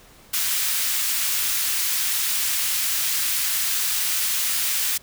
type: high-pass noise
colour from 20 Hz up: white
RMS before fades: -23 dBFS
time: 0.33-4.98 s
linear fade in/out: 10 ms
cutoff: 1600 Hz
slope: 12 dB/octave
effects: pink hiss -50 dBFS RMS until 5.02 s